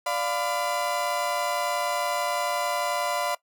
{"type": "chord", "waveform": "35% pulse", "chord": "B diminished", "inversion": "first", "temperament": "equal with one note detuned", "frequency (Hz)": [587.3, 698.5, 1006.2], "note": ["D5", "F5", "B5"], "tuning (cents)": [0, 0, 32], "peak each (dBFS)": -28, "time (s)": [0.06, 3.35], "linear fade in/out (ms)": 5, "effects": ["noise-tail reverb RT60 0.1 s tail -19 dB re dry"]}